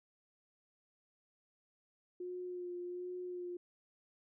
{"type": "tone with vibrato", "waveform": "sine", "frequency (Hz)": 357.5, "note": "F4", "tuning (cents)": 41, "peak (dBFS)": -40, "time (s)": [2.2, 3.57], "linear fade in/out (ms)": 5, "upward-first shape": "sine", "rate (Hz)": 1.3, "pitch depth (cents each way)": 20, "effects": []}